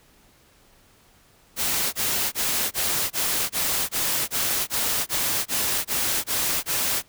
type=noise bursts; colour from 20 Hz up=white; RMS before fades=-24 dBFS; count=14; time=1.56-7.026 s; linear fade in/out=50 ms; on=370 ms; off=22 ms; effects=pink hiss -57 dBFS RMS until 7.08 s